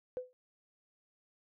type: tone with exponential decay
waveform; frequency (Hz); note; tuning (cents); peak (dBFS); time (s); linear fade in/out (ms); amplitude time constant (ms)
sine; 504; B4; +35; -31; 0.17-0.33; 0; 34
effects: tanh soft clip ceiling -27 dBFS